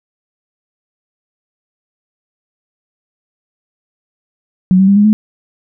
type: tone with pitch steps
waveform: sine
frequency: 185 / 191.86 / 198.97 / 206.3 / 214 Hz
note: F#3 / G3 / G3 / G#3 / A3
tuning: 0 / -37 / +26 / -11 / -48 cents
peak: -5 dBFS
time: 4.71-5.13 s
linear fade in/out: 0 ms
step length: 84 ms
effects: none